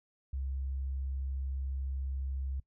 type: tone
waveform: sine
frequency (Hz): 67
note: C2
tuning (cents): +42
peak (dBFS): -33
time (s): 0.33-2.6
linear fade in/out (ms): 5
effects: noise-tail reverb RT60 0.1 s tail -21 dB re dry